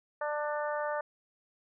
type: harmonic tone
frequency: 297.2 Hz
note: D4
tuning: 21 cents sharp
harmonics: 2 / 3 / 4 / 5 / 6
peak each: -33 / -37 / -39 / -41 / -43 dBFS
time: 0.21-1.01 s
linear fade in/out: 5 ms
effects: none